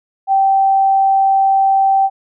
sine tone, 778 Hz, G5, 13 cents flat, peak -9 dBFS, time 0.27-2.1 s, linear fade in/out 50 ms, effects none

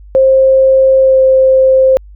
sine tone with pitch glide, 530 to 525.7 Hz, C5 to C5, +22 to +8 cents, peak -4 dBFS, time 0.15-1.97 s, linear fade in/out 0 ms, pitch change -14 cents, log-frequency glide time 1-1.2 s, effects added 50 Hz sine -32 dBFS peak until 2.15 s

